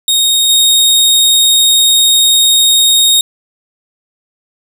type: tone with level steps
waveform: sawtooth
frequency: 3727 Hz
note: A#7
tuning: 1 cent flat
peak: -5 / -3 dBFS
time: 0.08-3.21 s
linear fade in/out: 2 ms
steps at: 0.49 s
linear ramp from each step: 5 ms
effects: none